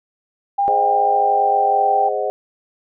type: tone with pitch glide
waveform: sine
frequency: 801 to 780.4 Hz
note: G5 to G5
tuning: +37 to -8 cents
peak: -14 dBFS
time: 0.58-2.09 s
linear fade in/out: 10 ms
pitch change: -45 cents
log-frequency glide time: 0.73-1.91 s
type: chord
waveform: sine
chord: Ab dominant seventh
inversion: none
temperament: equal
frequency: 415.3 / 523.3 / 622.3 / 740 Hz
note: Ab4 / C5 / Eb5 / Gb5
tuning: 0 / 0 / 0 / 0 cents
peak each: -24 dBFS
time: 0.68-2.3 s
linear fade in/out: 0 ms
effects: none